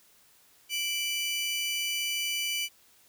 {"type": "tone pair together", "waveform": "sawtooth", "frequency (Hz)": [2333, 2973], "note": ["D7", "F#7"], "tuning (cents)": [-12, 8], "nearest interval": "major third", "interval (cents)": 420, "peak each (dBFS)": [-29, -28], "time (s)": [0.69, 2.69], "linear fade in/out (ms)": 50, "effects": ["white hiss -61 dBFS RMS until 3.08 s"]}